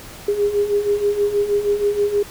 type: beating tone pair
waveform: sine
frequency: 404.9 / 411.2 Hz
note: G#4 / G#4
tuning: -44 / -17 cents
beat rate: 6.3 Hz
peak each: -22 / -17 dBFS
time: 0.28-2.23 s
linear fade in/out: 5 ms
effects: pink hiss -38 dBFS RMS until 2.3 s